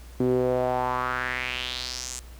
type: tone with band-pass filter sweep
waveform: sawtooth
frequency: 125.9 Hz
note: B2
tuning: 34 cents sharp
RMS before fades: -27 dBFS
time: 0.2-2.19 s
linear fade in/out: 0 ms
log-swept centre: 310 to 7700 Hz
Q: 3.5
effects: added 60 Hz sine -42 dBFS peak until 2.39 s + pink hiss -52 dBFS RMS until 2.39 s